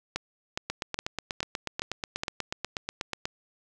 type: two click trains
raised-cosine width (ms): 0.2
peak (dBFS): -12 / -13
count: 6 / 22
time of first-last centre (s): 0.16-2.235 / 0.7-3.255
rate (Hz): 2.41 / 8.22
effects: none